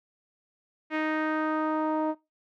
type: tone with low-pass filter sweep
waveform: sawtooth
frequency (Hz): 311.1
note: D#4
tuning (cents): 0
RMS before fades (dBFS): -28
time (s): 0.9-2.15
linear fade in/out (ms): 50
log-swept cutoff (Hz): 2200 to 820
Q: 2.4
effects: noise-tail reverb RT60 0.2 s tail -19 dB re dry